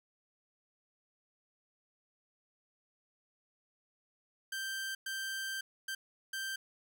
sawtooth tone bursts at uneven times, 1568 Hz, G6, in tune, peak -33 dBFS, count 4, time 4.52-4.95 / 5.06-5.61 / 5.88-5.95 / 6.33-6.56 s, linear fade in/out 5 ms, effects none

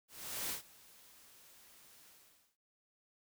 white noise with ADSR envelope, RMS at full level -38 dBFS, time 0.08-2.57 s, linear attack 420 ms, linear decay 120 ms, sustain -23 dB, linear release 490 ms, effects none

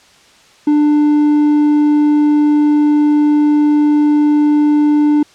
sine tone with hard clipping, 296.8 Hz, D4, 18 cents sharp, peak -9 dBFS, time 0.67-5.23 s, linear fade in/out 5 ms, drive 3 dB, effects white hiss -46 dBFS RMS until 5.34 s + low-pass 6000 Hz 12 dB/octave

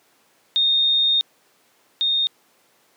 sine tone pair in turn, 3681 / 3681 Hz, A#7 / A#7, -23 / -23 cents, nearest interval unison, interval 0 cents, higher neither, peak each -15 / -17 dBFS, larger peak first, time 0.56-1.21 / 2.01-2.27 s, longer first, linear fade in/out 0 ms, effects pink hiss -59 dBFS RMS until 2.96 s + high-pass 300 Hz 12 dB/octave

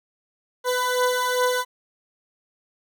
20% pulse beating tone pair, 497.7 / 500.2 Hz, B4 / B4, +13 / +22 cents, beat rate 2.5 Hz, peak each -20 / -17 dBFS, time 0.64-1.65 s, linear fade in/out 50 ms, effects none

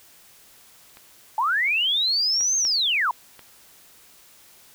clicks, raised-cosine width 0.3 ms, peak -29 / -31 / -24 / -21 / -27 dBFS, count 5, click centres 0.971 / 1.684 / 2.408 / 2.651 / 3.393 s
sine linear two-way sweep, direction up then down, 830.6 to 6440 to 886 Hz, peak -19 dBFS, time 1.38-3.11 s, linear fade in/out 2 ms, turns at 2.57 s
effects white hiss -52 dBFS RMS until 4.74 s

